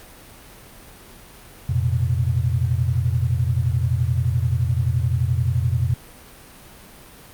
sine chord, F suspended fourth, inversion none, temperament equal with one note detuned, 87.31 / 116.54 / 128.12 Hz, F2 / Bb2 / C3, 0 / 0 / -36 cents, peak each -22 dBFS, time 1.69-5.94 s, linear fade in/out 5 ms, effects pink hiss -44 dBFS RMS until 7.33 s + Opus 48 kbps

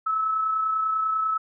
sine tone with amplitude modulation, 1300 Hz, E6, 24 cents flat, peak -20 dBFS, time 0.06-1.38 s, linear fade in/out 10 ms, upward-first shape sine, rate 30.1 Hz, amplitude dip 35%, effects none

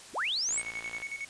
sine linear sweep, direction up, 121 to 8830 Hz, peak -28 dBFS, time 0.13-0.63 s, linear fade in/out 50 ms
click train, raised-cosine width 0.3 ms, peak -27 dBFS, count 31, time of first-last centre 0.49-1.019 s, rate 56.7 Hz
triangle tone with tremolo, 2217 Hz, C#7, in tune, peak -32 dBFS, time 0.57-1.25 s, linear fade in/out 5 ms, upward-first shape square, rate 11 Hz, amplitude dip 70%
effects white hiss -49 dBFS RMS until 1.29 s + resampled to 22050 Hz

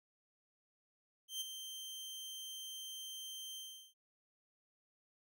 sawtooth tone with ADSR envelope, 3136 Hz, G7, in tune, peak -34 dBFS, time 1.28-3.94 s, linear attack 130 ms, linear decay 17 ms, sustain -8 dB, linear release 370 ms, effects none

